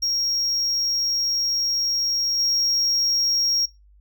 triangle tone with level steps, 5588 Hz, F8, in tune, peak -19 / -17 dBFS, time 0.02-3.66 s, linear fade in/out 10 ms, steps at 2.38 s, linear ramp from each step 20 ms, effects noise-tail reverb RT60 0.2 s tail -21 dB re dry + added 50 Hz sine -50 dBFS peak until 4 s

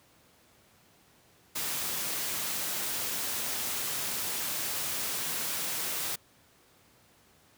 white noise, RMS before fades -33 dBFS, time 1.55-6.16 s, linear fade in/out 10 ms, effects pink hiss -62 dBFS RMS until 7.57 s + high-pass 80 Hz 12 dB/octave

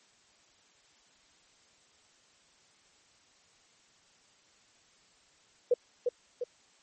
sine tone with echo, 490 Hz, B4, 14 cents flat, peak -20 dBFS, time 5.71-5.74 s, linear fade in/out 5 ms, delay 350 ms, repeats 2, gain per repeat -5 dB, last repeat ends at 6.44 s, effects white hiss -64 dBFS RMS until 6.82 s + MP3 32 kbps

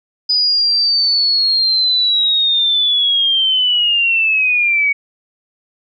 sine linear sweep, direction down, 4978 to 2237 Hz, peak -11 dBFS, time 0.29-4.93 s, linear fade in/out 10 ms, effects none

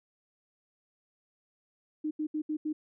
sine tone bursts at uneven times, 306.5 Hz, D#4, 26 cents flat, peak -29 dBFS, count 5, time 2.04-2.11 / 2.19-2.27 / 2.34-2.42 / 2.49-2.57 / 2.65-2.73 s, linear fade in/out 10 ms, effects none

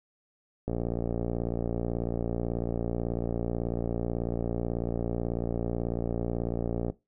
click train, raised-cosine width 2 ms, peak -17 dBFS, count 363, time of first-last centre 0.68-6.9 s, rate 58.2 Hz, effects noise-tail reverb RT60 0.2 s tail -18 dB re dry

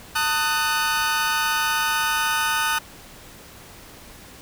sawtooth chord, D# diminished, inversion second, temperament just, 896 / 1244.5 / 1493.4 Hz, A5 / D#6 / F#6, +31 / 0 / +16 cents, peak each -22 / -21 / -20 dBFS, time 0.15-2.79 s, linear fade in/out 10 ms, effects pink hiss -44 dBFS RMS until 4.41 s

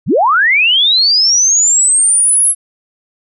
sine linear sweep, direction up, 76.3 to 11010 Hz, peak -7 dBFS, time 0.06-2.55 s, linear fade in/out 50 ms, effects none

